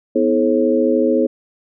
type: tone cluster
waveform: sine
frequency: 248.3 / 321.9 / 429.2 / 539 Hz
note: B3 / E4 / A4 / C#5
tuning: +9 / -41 / -43 / -49 cents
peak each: -18 dBFS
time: 0.15-1.27 s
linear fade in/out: 10 ms
effects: none

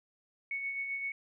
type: tone with tremolo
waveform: sine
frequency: 2217 Hz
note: C#7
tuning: in tune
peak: -32 dBFS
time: 0.51-1.12 s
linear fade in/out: 2 ms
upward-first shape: sine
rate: 7.7 Hz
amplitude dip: 40%
effects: none

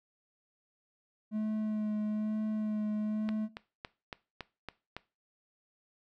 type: tone with vibrato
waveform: triangle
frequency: 213.9 Hz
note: A3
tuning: 49 cents flat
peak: -28 dBFS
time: 1.31-3.49 s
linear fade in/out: 50 ms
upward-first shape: sine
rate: 1.1 Hz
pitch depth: 16 cents each way
type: click train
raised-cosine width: 0.3 ms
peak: -23 dBFS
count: 7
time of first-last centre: 3.29-4.966 s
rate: 3.58 Hz
effects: noise-tail reverb RT60 0.3 s tail -19 dB re dry

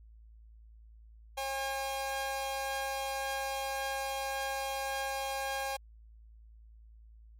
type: tone pair together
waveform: sawtooth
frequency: 541 / 810.6 Hz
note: C#5 / G#5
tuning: -42 / -42 cents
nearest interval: perfect fifth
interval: 700 cents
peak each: -34 / -31 dBFS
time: 1.37-5.77 s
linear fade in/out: 10 ms
effects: added 55 Hz sine -52 dBFS peak until 7.39 s + MP3 64 kbps

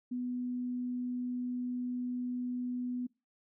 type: tone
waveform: sine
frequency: 247.7 Hz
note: B3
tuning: 5 cents sharp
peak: -33 dBFS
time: 0.11-3.07 s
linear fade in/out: 10 ms
effects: noise-tail reverb RT60 0.3 s tail -25 dB re dry

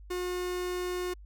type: tone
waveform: 45% pulse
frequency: 360 Hz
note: F#4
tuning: 47 cents flat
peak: -31 dBFS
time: 0.1-1.14 s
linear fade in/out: 10 ms
effects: added 50 Hz sine -46 dBFS peak until 1.25 s

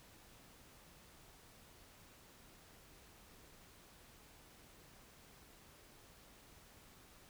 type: silence
effects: pink hiss -62 dBFS RMS until 7.29 s

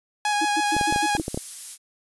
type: tone with vibrato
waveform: sawtooth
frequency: 830.6 Hz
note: G#5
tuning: in tune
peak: -17 dBFS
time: 0.25-1.17 s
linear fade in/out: 2 ms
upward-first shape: square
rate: 6.5 Hz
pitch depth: 14 cents each way
type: tone bursts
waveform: sine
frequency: 318.4 Hz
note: D#4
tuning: 40 cents sharp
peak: -24 dBFS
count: 6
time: 0.41-1.218 s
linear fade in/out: 10 ms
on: 43 ms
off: 110 ms
type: noise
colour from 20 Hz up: violet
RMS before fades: -31 dBFS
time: 0.63-1.78 s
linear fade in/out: 50 ms
type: clicks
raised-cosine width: 2 ms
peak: -14 dBFS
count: 9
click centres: 0.766 / 0.812 / 0.925 / 0.961 / 1.151 / 1.198 / 1.281 / 1.345 / 1.375 s
effects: resampled to 24000 Hz

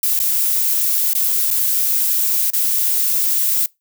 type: noise with dropouts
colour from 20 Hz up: violet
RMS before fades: -17 dBFS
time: 0.03-3.66 s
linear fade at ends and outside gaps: 2 ms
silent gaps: 0.191-0.2 / 1.134-1.15 / 1.505-1.511 / 2.503-2.534 s
effects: noise-tail reverb RT60 0.2 s tail -24 dB re dry

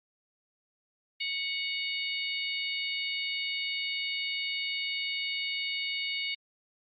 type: harmonic tone with a mistuned harmonic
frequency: 740 Hz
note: F#5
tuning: in tune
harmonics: 3 / 4 / 5 / 6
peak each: -34 / -36 / -38 / -40 dBFS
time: 1.2-6.35 s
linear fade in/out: 10 ms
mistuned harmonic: 4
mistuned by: -32 cents
effects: Opus 48 kbps

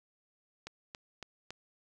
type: click train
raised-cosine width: 0.2 ms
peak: -25 dBFS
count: 4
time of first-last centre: 0.67-1.506 s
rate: 3.59 Hz
effects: none

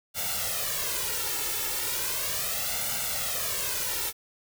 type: noise with flanger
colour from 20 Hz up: white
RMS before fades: -30 dBFS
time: 0.14-4.13 s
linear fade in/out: 50 ms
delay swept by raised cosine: 1.4 to 2.29 ms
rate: 0.36 Hz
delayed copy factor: +0.85
effects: none

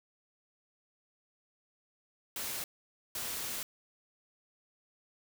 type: noise bursts at uneven times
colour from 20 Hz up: white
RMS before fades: -38 dBFS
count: 2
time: 2.36-2.64 / 3.15-3.63 s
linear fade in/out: 2 ms
effects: none

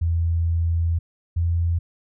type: tone pair in turn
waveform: sine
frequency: 83.6 / 84.77 Hz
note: E2 / E2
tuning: +25 / +49 cents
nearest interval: unison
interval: 24 cents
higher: second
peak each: -18 dBFS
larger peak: neither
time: 0.01-0.99 / 1.36-1.79 s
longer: first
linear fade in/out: 10 ms
effects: none

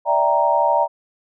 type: chord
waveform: sine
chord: E half-diminished seventh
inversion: third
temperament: equal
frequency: 587.3 / 659.3 / 784 / 932.3 Hz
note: D5 / E5 / G5 / Bb5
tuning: 0 / 0 / 0 / 0 cents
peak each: -20 / -21 / -22 / -17 dBFS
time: 0.05-0.88 s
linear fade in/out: 50 ms
effects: none

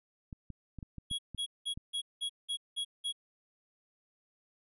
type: clicks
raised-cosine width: 5 ms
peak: -31 dBFS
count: 8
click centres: 0.328 / 0.503 / 0.787 / 0.828 / 0.983 / 1.113 / 1.347 / 1.775 s
type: tone bursts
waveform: square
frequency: 3322 Hz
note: G#7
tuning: in tune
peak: -33 dBFS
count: 8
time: 1.1-3.126 s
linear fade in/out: 20 ms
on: 87 ms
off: 190 ms
effects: resampled to 24000 Hz

